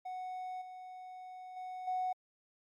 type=tone with level steps; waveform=triangle; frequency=739 Hz; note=F#5; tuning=2 cents flat; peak=-37 / -44 / -39 / -29 dBFS; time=0.05-2.13 s; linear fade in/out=10 ms; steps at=0.61 / 1.56 / 1.87 s; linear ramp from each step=10 ms; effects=tanh soft clip ceiling -29 dBFS + Opus 48 kbps